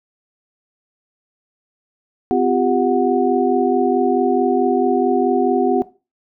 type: tone cluster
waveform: sine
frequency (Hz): 255.4 / 351.7 / 396.3 / 735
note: C4 / F4 / G4 / F#5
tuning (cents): -42 / +12 / +19 / -12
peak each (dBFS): -19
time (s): 2.31-5.82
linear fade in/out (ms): 0
effects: noise-tail reverb RT60 0.3 s tail -17 dB re dry